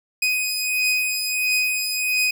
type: beating tone pair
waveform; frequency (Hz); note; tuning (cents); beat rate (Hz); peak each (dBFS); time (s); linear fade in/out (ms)
sawtooth; 2500 / 2501.5; D#7 / D#7; +8 / +9; 1.5; -22 / -18; 0.22-2.31; 5
effects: none